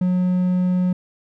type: tone with hard clipping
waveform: triangle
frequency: 181.6 Hz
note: F#3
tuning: 32 cents flat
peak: -17 dBFS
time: 0.01-0.93 s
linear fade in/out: 5 ms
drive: 6 dB
effects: none